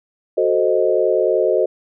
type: chord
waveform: sine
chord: F# diminished seventh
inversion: none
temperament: equal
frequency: 370 / 440 / 523.3 / 622.3 Hz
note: F#4 / A4 / C5 / Eb5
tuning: 0 / 0 / 0 / 0 cents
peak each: -19 dBFS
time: 0.37-1.66 s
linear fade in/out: 10 ms
effects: none